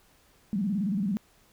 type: tone with vibrato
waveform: sine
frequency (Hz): 198.3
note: G3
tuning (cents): +20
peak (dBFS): -25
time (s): 0.53-1.17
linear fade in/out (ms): 0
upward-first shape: square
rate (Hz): 18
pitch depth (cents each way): 140
effects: pink hiss -62 dBFS RMS until 1.52 s